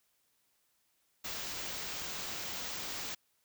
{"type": "band-stop noise", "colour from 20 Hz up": "white", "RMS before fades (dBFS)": -40, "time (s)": [1.24, 3.15], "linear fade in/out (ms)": 10, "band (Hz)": [7400, 16000], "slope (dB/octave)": 48, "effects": ["white hiss -75 dBFS RMS until 3.44 s"]}